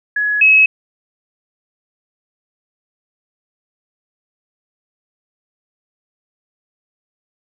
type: tone pair in turn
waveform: sine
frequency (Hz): 1685 / 2569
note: G#6 / E7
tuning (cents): +25 / -45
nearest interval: perfect fifth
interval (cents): 730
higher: second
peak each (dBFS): -14 / -6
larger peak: second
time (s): 0.16-0.41 / 0.41-0.66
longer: neither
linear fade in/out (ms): 5
effects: none